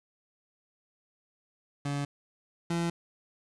30% pulse tone pair in turn, 142.6 / 169.58 Hz, C#3 / E3, +49 / +49 cents, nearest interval minor third, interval 300 cents, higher second, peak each -27 / -25 dBFS, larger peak second, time 1.85-2.05 / 2.7-2.9 s, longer neither, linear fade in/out 5 ms, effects resampled to 22050 Hz + 9-bit

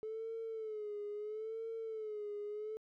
triangle tone with vibrato, 432.5 Hz, A4, 30 cents flat, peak -36 dBFS, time 0.03-2.77 s, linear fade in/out 0 ms, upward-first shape sine, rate 0.75 Hz, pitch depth 80 cents each way, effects tanh soft clip ceiling -37 dBFS

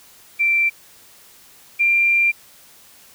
sine tone pair in turn, 2349 / 2378 Hz, D7 / D7, 0 / +21 cents, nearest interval unison, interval 21 cents, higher second, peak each -14 / -13 dBFS, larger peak second, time 0.39-0.7 / 1.79-2.32 s, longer second, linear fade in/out 20 ms, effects white hiss -48 dBFS RMS until 3.14 s

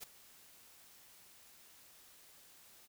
white noise with ADSR envelope, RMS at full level -45 dBFS, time 0-2.88 s, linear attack 31 ms, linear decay 10 ms, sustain -16 dB, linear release 33 ms, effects none

